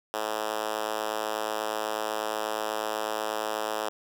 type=tone with high-pass filter; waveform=5% pulse; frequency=108.2 Hz; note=A2; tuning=29 cents flat; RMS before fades=-31 dBFS; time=0.14-3.89 s; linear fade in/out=0 ms; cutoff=480 Hz; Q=1.3; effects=none